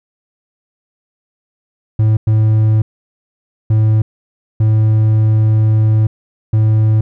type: tone bursts at uneven times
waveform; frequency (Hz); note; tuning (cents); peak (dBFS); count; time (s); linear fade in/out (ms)
triangle; 108.9; A2; -17; -6; 5; 1.99-2.17 / 2.27-2.82 / 3.7-4.02 / 4.6-6.07 / 6.53-7.01; 5
effects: none